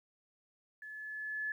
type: tone with level ramp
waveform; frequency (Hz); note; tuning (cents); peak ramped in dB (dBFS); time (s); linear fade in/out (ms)
sine; 1720; A6; -40; -45 to -33; 0.82-1.52; 2
effects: 12-bit